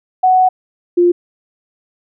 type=tone pair in turn; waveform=sine; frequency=743 / 350.6 Hz; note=F#5 / F4; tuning=+7 / +7 cents; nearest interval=octave + minor second; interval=1300 cents; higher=first; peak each=-7 dBFS; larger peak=neither; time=0.23-0.49 / 0.97-1.12 s; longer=first; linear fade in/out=10 ms; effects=none